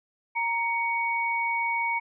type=tone pair together; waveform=sine; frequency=932.3 / 2237 Hz; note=A#5 / C#7; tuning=0 / +15 cents; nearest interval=octave + minor third; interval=1515 cents; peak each=-27 dBFS; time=0.35-2 s; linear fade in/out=20 ms; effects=none